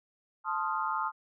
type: chord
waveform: sine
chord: F dominant seventh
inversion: first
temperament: equal with one note detuned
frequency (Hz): 880 / 1046.5 / 1244.5 / 1385.7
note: A5 / C6 / Eb6 / F6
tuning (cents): 0 / 0 / 0 / -14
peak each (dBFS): -34 / -35 / -33 / -37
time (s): 0.44-1.12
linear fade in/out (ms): 50
effects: none